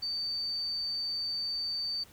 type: tone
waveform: sine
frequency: 4581 Hz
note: D8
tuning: 44 cents flat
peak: -31 dBFS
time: 0.02-2.04 s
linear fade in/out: 10 ms
effects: pink hiss -57 dBFS RMS until 2.12 s